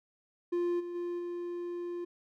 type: tone with level steps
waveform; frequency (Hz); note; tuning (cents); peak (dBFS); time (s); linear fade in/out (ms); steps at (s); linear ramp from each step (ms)
triangle; 349.2; F4; 0; -26 / -35 / -31 / -33; 0.52-2.05; 10; 0.79 / 0.94 / 1.18; 20
effects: none